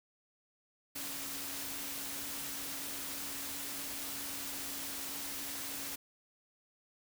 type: tone in noise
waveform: sine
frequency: 278.4 Hz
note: C#4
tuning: 8 cents sharp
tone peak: -52 dBFS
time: 0.95-5.96 s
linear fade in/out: 10 ms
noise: white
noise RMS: -41 dBFS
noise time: 0.95-5.96 s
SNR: -14 dB
effects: none